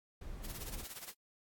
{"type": "noise", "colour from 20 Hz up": "brown", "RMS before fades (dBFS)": -45, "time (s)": [0.21, 0.84], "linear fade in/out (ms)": 5}
{"type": "noise with tremolo", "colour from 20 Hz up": "white", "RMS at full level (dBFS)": -45, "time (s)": [0.43, 1.14], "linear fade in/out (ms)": 20, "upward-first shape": "sine", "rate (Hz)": 17, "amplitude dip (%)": 75}
{"effects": ["AAC 64 kbps"]}